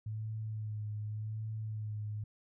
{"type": "tone with vibrato", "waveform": "sine", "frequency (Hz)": 107.6, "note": "A2", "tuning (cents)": -38, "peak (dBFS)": -36, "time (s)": [0.06, 2.24], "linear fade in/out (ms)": 5, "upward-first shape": "sine", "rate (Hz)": 0.87, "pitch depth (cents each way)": 32, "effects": []}